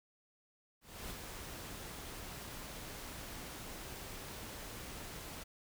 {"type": "noise with ADSR envelope", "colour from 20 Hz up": "pink", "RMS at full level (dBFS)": -44, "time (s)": [0.81, 5.44], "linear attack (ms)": 290, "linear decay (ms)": 29, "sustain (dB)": -3, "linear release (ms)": 14, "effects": []}